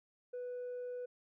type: tone with tanh clipping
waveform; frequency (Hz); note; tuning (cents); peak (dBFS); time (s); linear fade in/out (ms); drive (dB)
triangle; 493.9; B4; 0; -40; 0.33-1.06; 10; 6
effects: none